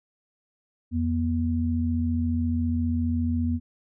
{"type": "tone pair together", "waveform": "sine", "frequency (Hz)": [85.2, 241], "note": ["F2", "B3"], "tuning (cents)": [-42, -42], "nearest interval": "octave + tritone", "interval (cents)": 1800, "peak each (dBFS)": -25, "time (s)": [0.91, 3.6], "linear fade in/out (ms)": 50, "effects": []}